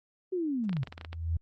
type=linear sweep; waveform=sine; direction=down; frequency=381 to 119.6 Hz; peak=-28 dBFS; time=0.32-0.84 s; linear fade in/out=10 ms
type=clicks; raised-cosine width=0.3 ms; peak=-25 dBFS; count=10; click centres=0.694 / 0.73 / 0.768 / 0.832 / 0.873 / 0.925 / 0.979 / 1.012 / 1.048 / 1.13 s
type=tone with exponential growth; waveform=sine; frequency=82.41 Hz; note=E2; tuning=in tune; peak=-24 dBFS; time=0.72-1.37 s; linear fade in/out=5 ms; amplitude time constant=140 ms
effects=Opus 32 kbps